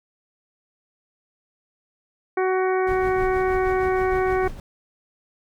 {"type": "harmonic tone", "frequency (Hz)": 373.8, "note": "F#4", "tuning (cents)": 18, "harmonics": [1, 2, 3, 4, 5, 6], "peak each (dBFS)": [-20, -26, -30, -32, -34, -36], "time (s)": [2.37, 4.48], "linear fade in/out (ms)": 5}
{"type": "noise with tremolo", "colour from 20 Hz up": "brown", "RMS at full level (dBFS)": -31, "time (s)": [2.87, 4.6], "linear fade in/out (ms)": 2, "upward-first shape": "sine", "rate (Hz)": 6.4, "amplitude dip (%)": 50}
{"effects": []}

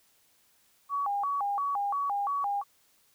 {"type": "tone with vibrato", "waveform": "sine", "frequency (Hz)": 955, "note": "A#5", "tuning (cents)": 42, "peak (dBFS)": -27, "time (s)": [0.89, 2.64], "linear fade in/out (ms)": 50, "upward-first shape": "square", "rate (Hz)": 2.9, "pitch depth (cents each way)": 290, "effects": ["white hiss -66 dBFS RMS until 3.14 s"]}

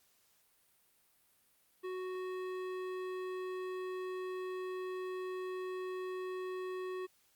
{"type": "tone with hard clipping", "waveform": "triangle", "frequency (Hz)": 370, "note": "F#4", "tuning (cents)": 0, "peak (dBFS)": -40, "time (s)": [1.83, 7.07], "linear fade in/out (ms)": 20, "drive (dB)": 18, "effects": ["white hiss -71 dBFS RMS until 7.35 s", "Opus 48 kbps"]}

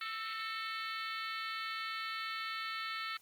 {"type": "harmonic tone with a mistuned harmonic", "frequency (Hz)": 440, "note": "A4", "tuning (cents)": 0, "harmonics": [3, 4, 5, 6, 7, 8, 9, 10], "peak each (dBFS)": [-41, -45, -45, -49, -49, -50, -49, -49], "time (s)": [0.01, 3.17], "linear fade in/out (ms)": 2, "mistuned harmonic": 4, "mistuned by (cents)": 50, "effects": ["white hiss -65 dBFS RMS until 3.21 s", "Opus 24 kbps"]}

